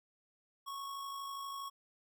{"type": "tone with amplitude modulation", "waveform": "square", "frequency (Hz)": 1104, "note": "C#6", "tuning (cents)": -7, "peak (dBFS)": -40, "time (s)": [0.66, 1.7], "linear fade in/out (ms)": 20, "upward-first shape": "sine", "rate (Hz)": 52.4, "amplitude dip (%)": 35, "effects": []}